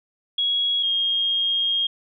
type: tone pair in turn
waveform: sine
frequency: 3322 / 3242 Hz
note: G#7 / G#7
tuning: 0 / -42 cents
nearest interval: unison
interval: 42 cents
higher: first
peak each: -19 dBFS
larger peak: neither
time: 0.38-0.83 / 0.83-1.87 s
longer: second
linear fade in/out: 5 ms
effects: none